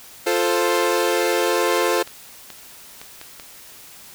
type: chord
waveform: sawtooth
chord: F major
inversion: none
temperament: equal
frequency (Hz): 349.2 / 440 / 523.3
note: F4 / A4 / C5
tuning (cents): 0 / 0 / 0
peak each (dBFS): -18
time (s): 0.26-2.03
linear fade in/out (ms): 10
type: clicks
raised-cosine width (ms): 0.2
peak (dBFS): -19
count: 5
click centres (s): 2.075 / 2.503 / 3.015 / 3.214 / 3.398
effects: white hiss -43 dBFS RMS until 4.14 s